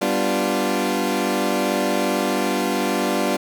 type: chord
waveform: 20% pulse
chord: G dominant seventh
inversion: none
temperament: equal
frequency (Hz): 196 / 246.9 / 293.7 / 349.2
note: G3 / B3 / D4 / F4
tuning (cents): 0 / 0 / 0 / 0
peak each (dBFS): -20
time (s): 0.01-3.37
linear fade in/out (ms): 10
effects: none